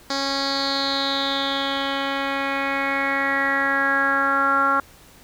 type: tone with low-pass filter sweep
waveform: 10% pulse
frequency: 275.1 Hz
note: C#4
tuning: 13 cents flat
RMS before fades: -22 dBFS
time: 0.1-4.8 s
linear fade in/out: 2 ms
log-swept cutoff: 5200 to 1300 Hz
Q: 6.2
effects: pink hiss -49 dBFS RMS until 5.23 s